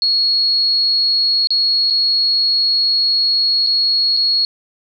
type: tone with dropouts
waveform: sine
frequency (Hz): 4326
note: C#8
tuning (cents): -43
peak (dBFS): -12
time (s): 0.02-4.45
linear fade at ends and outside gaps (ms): 1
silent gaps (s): 1.472-1.505 / 1.901-1.906 / 3.665-3.67 / 4.167-4.171
effects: none